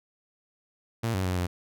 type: tone with pitch steps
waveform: sawtooth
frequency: 114.8 / 94.3 / 91.3 / 89.2 Hz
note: A#2 / F#2 / F#2 / F2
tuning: -26 / +33 / -23 / +37 cents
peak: -22 dBFS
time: 1.03-1.47 s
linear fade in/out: 10 ms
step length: 110 ms
effects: none